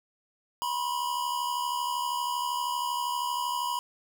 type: tone pair together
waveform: square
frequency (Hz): 974 / 1046.7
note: B5 / C6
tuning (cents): -24 / 0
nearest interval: minor second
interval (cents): 124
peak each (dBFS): -30 / -35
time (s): 0.62-3.79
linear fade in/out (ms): 0
effects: none